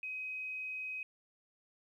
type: tone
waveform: sine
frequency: 2525 Hz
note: D#7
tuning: 25 cents sharp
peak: -38 dBFS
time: 0.03-1.03 s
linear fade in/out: 2 ms
effects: 12-bit